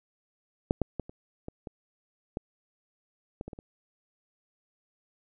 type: clicks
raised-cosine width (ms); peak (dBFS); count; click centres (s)
2; -10 / -12 / -18 / -30 / -24 / -25 / -18 / -22 / -26 / -27 / -30; 11; 0.709 / 0.817 / 0.997 / 1.095 / 1.484 / 1.672 / 2.371 / 3.411 / 3.48 / 3.532 / 3.589
effects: none